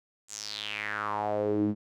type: tone with band-pass filter sweep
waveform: sawtooth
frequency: 104.9 Hz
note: G#2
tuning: 18 cents sharp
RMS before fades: -31 dBFS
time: 0.28-1.75 s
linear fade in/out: 50 ms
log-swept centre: 7700 to 230 Hz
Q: 5
effects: none